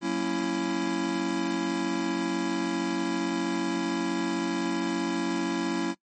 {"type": "chord", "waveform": "square", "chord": "F# dominant seventh", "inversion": "none", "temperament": "just", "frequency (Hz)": [185, 231.2, 277.5, 333], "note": ["F#3", "A#3", "C#4", "E4"], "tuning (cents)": [0, -14, 2, 18], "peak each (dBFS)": [-35, -35, -32, -30], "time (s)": [0.01, 5.95], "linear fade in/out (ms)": 50, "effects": ["noise-tail reverb RT60 0.1 s tail -23 dB re dry", "MP3 32 kbps"]}